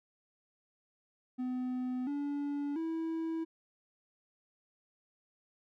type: tone with pitch steps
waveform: triangle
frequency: 252.6 / 286.8 / 325.7 Hz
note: B3 / D4 / E4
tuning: +39 / -41 / -21 cents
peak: -31 dBFS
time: 1.38-3.45 s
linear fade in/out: 20 ms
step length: 690 ms
effects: none